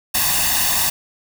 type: noise with comb filter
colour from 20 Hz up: white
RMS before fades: -18 dBFS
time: 0.14-0.9 s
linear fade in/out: 10 ms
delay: 1.1 ms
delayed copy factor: +0.75
effects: none